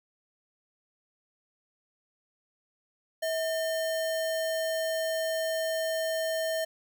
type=tone with sample-and-hold; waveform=sine; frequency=645 Hz; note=E5; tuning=38 cents flat; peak=-27 dBFS; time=3.22-6.65 s; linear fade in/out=10 ms; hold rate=2450 Hz; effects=none